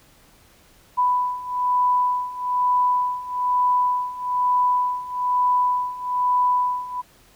sine beating tone pair, 992 / 993.1 Hz, B5 / B5, +7 / +9 cents, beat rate 1.1 Hz, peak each -23 / -20 dBFS, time 0.97-7.02 s, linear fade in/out 20 ms, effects pink hiss -54 dBFS RMS until 7.35 s

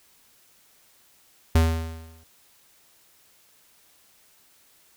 square tone with exponential decay, 81.3 Hz, E2, 23 cents flat, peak -14 dBFS, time 1.55-2.24 s, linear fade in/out 5 ms, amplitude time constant 150 ms, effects white hiss -59 dBFS RMS until 4.96 s

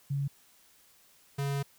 sine / square tone pair in turn, 140 / 140 Hz, C#3 / C#3, +18 / +18 cents, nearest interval unison, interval 0 cents, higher neither, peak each -28 / -30 dBFS, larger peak first, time 0.1-0.28 / 1.38-1.63 s, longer second, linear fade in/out 10 ms, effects white hiss -62 dBFS RMS until 1.78 s

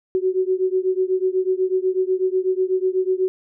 sine beating tone pair, 370 / 378.1 Hz, F#4 / F#4, 0 / +38 cents, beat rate 8.1 Hz, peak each -20 / -21 dBFS, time 0.15-3.28 s, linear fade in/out 0 ms, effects none

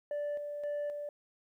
sine tone with tremolo, 585 Hz, D5, 7 cents flat, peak -30 dBFS, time 0.11-1.09 s, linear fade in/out 2 ms, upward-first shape square, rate 1.9 Hz, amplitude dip 50%, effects tanh soft clip ceiling -32 dBFS + 12-bit

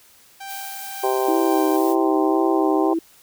sawtooth tone with tremolo, 784 Hz, G5, in tune, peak -28 dBFS, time 0.4-1.77 s, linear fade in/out 10 ms, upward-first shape sine, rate 1.9 Hz, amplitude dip 35%
blue noise, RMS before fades -35 dBFS, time 0.46-1.96 s, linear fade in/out 50 ms
harmonic tone, 130 Hz, C3, 11 cents flat, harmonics 3 / 4 / 5 / 6 / 7 / 8, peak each -21 / -28 / -28 / -24 / -30 / -29 dBFS, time 1.03-2.94 s, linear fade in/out 10 ms
sine tone with vibrato, 322.3 Hz, E4, 39 cents flat, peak -19 dBFS, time 1.28-2.99 s, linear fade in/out 5 ms, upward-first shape sine, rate 1.9 Hz, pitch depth 41 cents each way
effects white hiss -52 dBFS RMS until 3.22 s

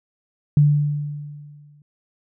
sine tone with exponential decay, 146.83 Hz, D3, in tune, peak -9 dBFS, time 0.57-1.82 s, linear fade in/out 2 ms, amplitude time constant 270 ms, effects none

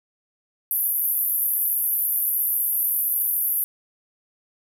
white band-pass noise, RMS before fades -23 dBFS, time 0.71-3.64 s, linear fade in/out 0 ms, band 11000 to 14000 Hz, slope 96 dB/octave, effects none

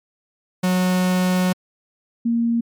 45% pulse / sine tone pair in turn, 183 / 233 Hz, F#3 / A#3, -19 / -1 cents, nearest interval major third, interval 418 cents, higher second, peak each -16 dBFS, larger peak neither, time 0.63-1.53 / 2.25-2.61 s, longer first, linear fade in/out 10 ms, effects MP3 96 kbps

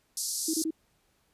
pink band-pass noise, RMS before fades -33 dBFS, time 0.17-0.64 s, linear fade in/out 2 ms, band 4700 to 12000 Hz, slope 48 dB/octave
sine tone bursts, 319.7 Hz, D#4, 47 cents sharp, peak -27 dBFS, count 3, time 0.48-0.707 s, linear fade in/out 5 ms, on 57 ms, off 28 ms
effects pink hiss -70 dBFS RMS until 1.33 s + resampled to 32000 Hz

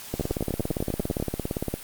two click trains, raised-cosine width 2 ms, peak -13 / -13 dBFS, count 29 / 11, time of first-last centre 0.14-1.74 / 0.21-1.2 s, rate 17.5 / 10.1 Hz, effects white hiss -41 dBFS RMS until 1.83 s + Opus 48 kbps

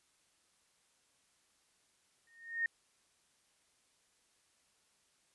sine tone with exponential growth, 1843 Hz, A#6, 20 cents flat, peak -28 dBFS, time 2.27-2.66 s, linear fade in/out 2 ms, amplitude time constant 84 ms, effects white hiss -73 dBFS RMS until 5.34 s + resampled to 24000 Hz

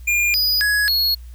square tone with pitch steps, 2411 / 4940 / 1676 / 4328 Hz, D7 / D#8 / G#6 / C#8, +45 / -13 / +15 / -42 cents, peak -16 dBFS, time 0.07-1.15 s, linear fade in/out 10 ms, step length 270 ms, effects added 60 Hz sine -34 dBFS peak until 1.34 s + white hiss -55 dBFS RMS until 1.34 s

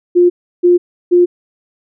sine tone bursts, 353.3 Hz, F4, 20 cents sharp, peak -5 dBFS, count 3, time 0.15-1.26 s, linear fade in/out 20 ms, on 150 ms, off 330 ms, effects none

